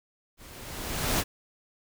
pink noise with level ramp, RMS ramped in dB -50 to -23 dBFS, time 0.37-1.24 s, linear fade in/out 50 ms, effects none

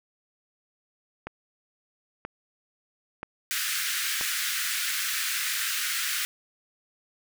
click train, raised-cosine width 0.5 ms, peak -19 dBFS, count 4, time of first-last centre 1.27-4.211 s, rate 1.02 Hz
pink high-pass noise, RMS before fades -29 dBFS, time 3.51-6.25 s, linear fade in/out 0 ms, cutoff 1400 Hz, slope 48 dB/octave
effects none

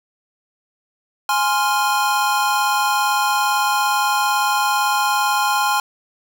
square chord, F minor, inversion first, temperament equal, 830.6 / 1046.5 / 1396.9 Hz, Ab5 / C6 / F6, 0 / 0 / 0 cents, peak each -20 / -21 / -23 dBFS, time 1.29-5.8 s, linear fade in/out 2 ms, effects none

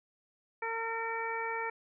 harmonic tone with a mistuned harmonic, 454.7 Hz, A#4, 43 cents flat, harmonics 1 / 2 / 3 / 4 / 5, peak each -39 / -37 / -41 / -40 / -40 dBFS, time 0.62-1.7 s, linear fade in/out 5 ms, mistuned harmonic 5, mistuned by +16 cents, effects none

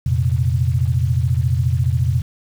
sine chord, F suspended fourth, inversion none, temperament equal with one note detuned, 86.06 / 116.54 / 130.81 Hz, F2 / Bb2 / C3, -25 / 0 / 0 cents, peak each -19 dBFS, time 0.06-2.22 s, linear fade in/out 5 ms, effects 7-bit

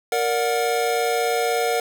square chord, Bb augmented, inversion none, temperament just, 466.2 / 582.7 / 728.4 Hz, Bb4 / D5 / F#5, 0 / -14 / -27 cents, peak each -23 / -29 / -24 dBFS, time 0.12-1.8 s, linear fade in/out 2 ms, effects none

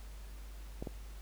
clicks, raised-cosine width 2 ms, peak -26 dBFS, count 2, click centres 0.825 / 0.872 s, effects added 50 Hz sine -45 dBFS peak until 1.21 s + pink hiss -58 dBFS RMS until 1.21 s

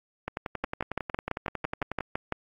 two click trains, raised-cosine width 0.5 ms, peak -13 / -16 dBFS, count 11 / 20, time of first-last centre 0.64-2.324 / 0.28-2.007 s, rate 5.94 / 11 Hz, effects AAC 48 kbps

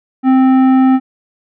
sine tone with tanh clipping, 261.6 Hz, C4, in tune, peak -8 dBFS, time 0.23-1 s, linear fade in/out 50 ms, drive 12 dB, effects none

